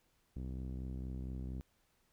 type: tone with low-pass filter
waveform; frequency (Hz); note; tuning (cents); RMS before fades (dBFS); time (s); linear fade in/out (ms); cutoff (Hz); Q
sawtooth; 64.3; C2; -30; -42; 0.36-1.61; 0; 270; 1.2
effects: pink hiss -75 dBFS RMS until 2.12 s